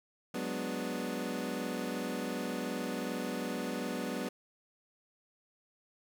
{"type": "chord", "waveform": "25% pulse", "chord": "G# half-diminished seventh", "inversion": "third", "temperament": "equal", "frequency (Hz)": [185, 207.7, 246.9, 293.7], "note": ["F#3", "G#3", "B3", "D4"], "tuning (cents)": [0, 0, 0, 0], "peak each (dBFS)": [-37, -38, -34, -38], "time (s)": [0.34, 4.29], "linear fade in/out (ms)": 5, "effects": []}